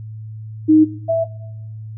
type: tone pair in turn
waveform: sine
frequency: 311.1 / 659.2 Hz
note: D#4 / E5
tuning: 0 / 0 cents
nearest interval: octave + minor second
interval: 1300 cents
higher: second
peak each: -7 / -13 dBFS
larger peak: first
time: 0.68-0.85 / 1.08-1.25 s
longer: neither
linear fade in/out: 20 ms
effects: noise-tail reverb RT60 0.8 s tail -19 dB re dry + added 109 Hz sine -29 dBFS peak until 1.97 s